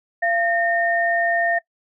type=tone pair together; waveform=sine; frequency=685 / 1828.7 Hz; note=F5 / A#6; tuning=-34 / -34 cents; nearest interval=octave + perfect fourth; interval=1700 cents; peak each=-20 dBFS; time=0.22-1.59 s; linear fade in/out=10 ms; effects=noise-tail reverb RT60 0.1 s tail -21 dB re dry